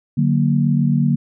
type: chord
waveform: sine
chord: D augmented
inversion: none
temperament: equal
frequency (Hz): 146.83 / 185 / 233.1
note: D3 / F#3 / A#3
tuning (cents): 0 / 0 / 0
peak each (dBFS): -16 / -20 / -18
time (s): 0.17-1.16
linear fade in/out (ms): 10
effects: none